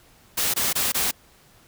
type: noise bursts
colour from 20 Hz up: white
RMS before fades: -23 dBFS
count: 4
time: 0.37-1.113 s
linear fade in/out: 10 ms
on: 170 ms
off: 21 ms
effects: pink hiss -55 dBFS RMS until 1.67 s